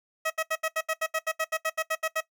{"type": "tone bursts", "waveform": "15% pulse", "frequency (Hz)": 639, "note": "D#5", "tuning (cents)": 46, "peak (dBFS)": -19, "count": 16, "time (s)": [0.25, 2.208], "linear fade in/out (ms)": 10, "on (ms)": 53, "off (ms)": 74, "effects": ["noise-tail reverb RT60 0.1 s tail -17 dB re dry"]}